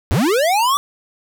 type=linear sweep; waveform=square; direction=up; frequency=60.3 to 1173 Hz; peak=-14 dBFS; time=0.11-0.77 s; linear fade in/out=0 ms; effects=none